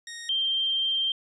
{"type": "tone pair in turn", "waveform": ["15% pulse", "sine"], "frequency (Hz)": [1864.7, 3158], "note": ["A#6", "G7"], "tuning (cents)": [0, 12], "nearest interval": "major sixth", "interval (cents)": 912, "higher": "second", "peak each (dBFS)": [-31, -23], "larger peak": "second", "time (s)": [[0.07, 0.29], [0.29, 1.12]], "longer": "second", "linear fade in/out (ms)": 2, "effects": ["resampled to 24000 Hz"]}